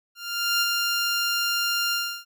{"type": "tone with ADSR envelope", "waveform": "15% pulse", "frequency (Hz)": 1396.9, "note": "F6", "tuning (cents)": 0, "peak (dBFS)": -13, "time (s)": [0.15, 2.25], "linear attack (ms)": 460, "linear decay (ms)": 41, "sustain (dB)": -3, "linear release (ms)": 320, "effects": []}